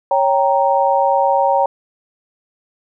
sine chord, G diminished, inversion second, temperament equal, 554.4 / 784 / 932.3 Hz, Db5 / G5 / Bb5, 0 / 0 / 0 cents, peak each -16 dBFS, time 0.11-1.66 s, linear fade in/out 2 ms, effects none

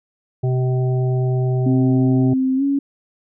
harmonic tone, 127.9 Hz, C3, 39 cents flat, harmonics 1 / 3 / 5 / 6, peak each -16 / -25 / -32 / -35 dBFS, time 0.43-2.34 s, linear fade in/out 10 ms
sine tone with pitch glide, 261.6 to 278.8 Hz, C4 to C#4, 0 to +10 cents, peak -15 dBFS, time 1.66-2.79 s, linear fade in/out 5 ms, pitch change +110 cents, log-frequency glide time 2.56-2.63 s
effects none

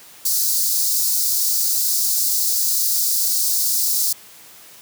white high-pass noise, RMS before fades -19 dBFS, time 0.25-4.13 s, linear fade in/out 5 ms, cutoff 4300 Hz, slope 48 dB/octave, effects white hiss -44 dBFS RMS until 4.81 s + high-pass 80 Hz 12 dB/octave

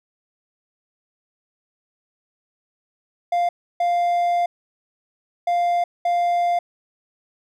triangle tone bursts at uneven times, 698.5 Hz, F5, in tune, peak -15 dBFS, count 4, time 3.32-3.49 / 3.8-4.46 / 5.47-5.84 / 6.05-6.59 s, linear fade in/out 5 ms, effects none

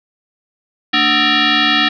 sine tone with frequency modulation, 740 Hz, F#5, in tune, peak -10 dBFS, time 0.93-1.89 s, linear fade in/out 10 ms, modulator 517 Hz, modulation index 6.4, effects none

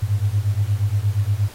sine beating tone pair, 98 / 106.5 Hz, G2 / G#2, 0 / +44 cents, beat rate 8.5 Hz, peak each -20 dBFS, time 0.02-1.49 s, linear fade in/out 10 ms, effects pink hiss -43 dBFS RMS until 1.54 s + AAC 48 kbps

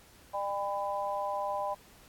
harmonic tone, 200 Hz, G3, 35 cents sharp, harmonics 3 / 4 / 5, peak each -35 / -35 / -35 dBFS, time 0.33-1.75 s, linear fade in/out 20 ms, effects pink hiss -58 dBFS RMS until 2.08 s + AAC 64 kbps

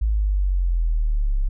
sine exponential sweep, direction down, 55 to 33 Hz, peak -17 dBFS, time 0.01-1.49 s, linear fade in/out 10 ms, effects none

